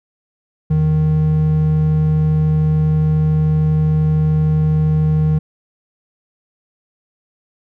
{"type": "tone pair together", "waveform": "triangle", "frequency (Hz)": [82.16, 155.1], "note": ["E2", "D#3"], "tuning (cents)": [-5, -5], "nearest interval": "major seventh", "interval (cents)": 1100, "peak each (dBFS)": [-19, -10], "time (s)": [0.7, 5.39], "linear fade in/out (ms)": 10, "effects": []}